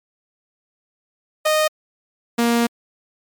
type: tone pair in turn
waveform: sawtooth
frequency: 618 / 235.1 Hz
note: D#5 / A#3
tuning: -12 / +15 cents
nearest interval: octave + perfect fourth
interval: 1673 cents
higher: first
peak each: -11 dBFS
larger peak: neither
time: 1.45-1.68 / 2.38-2.67 s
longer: second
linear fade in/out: 10 ms
effects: MP3 96 kbps